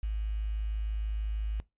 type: tone with quantisation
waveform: sine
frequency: 53.1 Hz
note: G#1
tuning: 39 cents sharp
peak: -29 dBFS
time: 0.03-1.6 s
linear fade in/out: 0 ms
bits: 9
effects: noise-tail reverb RT60 0.2 s tail -20 dB re dry + resampled to 8000 Hz